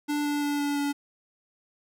square tone with pitch steps, 293.7 / 291.7 / 289.7 / 287.7 / 285.7 Hz, D4 / D4 / D4 / D4 / D4, 0 / -12 / -24 / -36 / -48 cents, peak -26 dBFS, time 0.08-0.93 s, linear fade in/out 20 ms, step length 170 ms, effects none

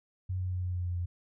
sine tone with pitch steps, 92.5 / 91.7 / 90.91 / 90.13 / 89.35 / 88.58 / 87.81 Hz, F#2 / F#2 / F#2 / F#2 / F2 / F2 / F2, 0 / -15 / -30 / -45 / +40 / +25 / +10 cents, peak -30 dBFS, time 0.29-1.06 s, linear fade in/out 10 ms, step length 110 ms, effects none

